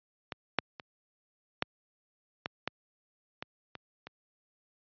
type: clicks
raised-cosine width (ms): 0.3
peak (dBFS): -19 / -8 / -25 / -10 / -16 / -14 / -20 / -25 / -27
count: 9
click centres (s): 0.322 / 0.587 / 0.798 / 1.624 / 2.459 / 2.676 / 3.425 / 3.753 / 4.07
effects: high-pass 100 Hz 12 dB/octave + resampled to 11025 Hz